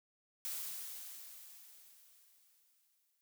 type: noise with exponential decay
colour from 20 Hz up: blue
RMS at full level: -40 dBFS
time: 0.45-3.21 s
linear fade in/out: 0 ms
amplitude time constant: 600 ms
effects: none